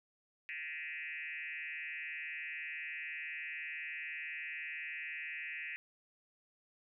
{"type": "tone with frequency modulation", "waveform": "sine", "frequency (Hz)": 2200, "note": "C#7", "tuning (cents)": -14, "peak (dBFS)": -40, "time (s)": [0.49, 5.76], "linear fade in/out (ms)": 0, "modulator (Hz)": 154, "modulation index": 2.9, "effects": []}